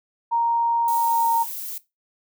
sine tone with pitch glide, 932.3 to 923.7 Hz, A#5 to A#5, 0 to -16 cents, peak -18 dBFS, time 0.31-1.44 s, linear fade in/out 20 ms, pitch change -16 cents, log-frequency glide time 0.97-1.27 s
violet noise, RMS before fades -32 dBFS, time 0.88-1.78 s, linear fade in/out 2 ms
effects noise-tail reverb RT60 0.2 s tail -17 dB re dry

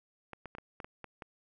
clicks, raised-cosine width 0.5 ms, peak -28 dBFS, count 8, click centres 0.333 / 0.457 / 0.551 / 0.584 / 0.802 / 0.845 / 1.043 / 1.222 s, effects none

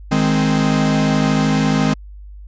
45% pulse chord, Ab major, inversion second, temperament equal, 155.56 / 207.7 / 261.6 Hz, Eb3 / Ab3 / C4, 0 / 0 / 0 cents, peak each -18 dBFS, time 0.11-1.94 s, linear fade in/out 10 ms, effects added 50 Hz sine -33 dBFS peak until 2.47 s + resampled to 16000 Hz

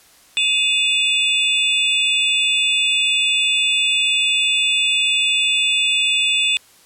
sine tone cluster, 2534 / 2808 / 3513 / 7920 Hz, D#7 / F7 / A7 / B8, +31 / +9 / -3 / +4 cents, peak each -19 / -22 / -18 / -27 dBFS, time 0.37-6.57 s, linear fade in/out 0 ms, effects white hiss -50 dBFS RMS until 6.85 s + low-pass 12000 Hz 12 dB/octave

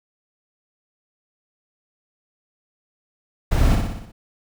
brown noise with echo, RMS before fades -18 dBFS, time 3.51-3.76 s, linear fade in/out 10 ms, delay 60 ms, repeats 6, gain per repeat -4 dB, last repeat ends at 4.12 s, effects none

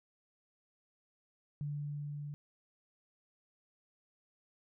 sine tone with level ramp, 146 Hz, D3, 10 cents flat, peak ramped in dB -35 to -40 dBFS, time 1.61-2.34 s, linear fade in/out 0 ms, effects none

